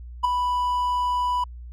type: tone with ADSR envelope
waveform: triangle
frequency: 987.8 Hz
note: B5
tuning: in tune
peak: -12 dBFS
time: 0.23-1.44 s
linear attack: 18 ms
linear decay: 7 ms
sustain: -7 dB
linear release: 4 ms
effects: added 60 Hz sine -36 dBFS peak until 1.72 s